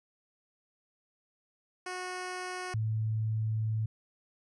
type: tone pair in turn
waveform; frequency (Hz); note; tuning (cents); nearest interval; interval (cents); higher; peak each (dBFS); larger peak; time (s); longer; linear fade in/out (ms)
10% pulse / sine; 365.5 / 109.74; F#4 / A2; -21 / -4; octave + major sixth; 2083; first; -28; neither; 1.86-2.74 / 2.74-3.86; second; 5
effects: resampled to 24000 Hz